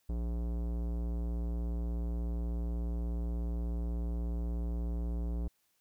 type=tone with tanh clipping; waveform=sine; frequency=58.27 Hz; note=A#1; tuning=in tune; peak=-34 dBFS; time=0.09-5.48 s; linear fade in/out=5 ms; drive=18 dB; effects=white hiss -75 dBFS RMS until 5.8 s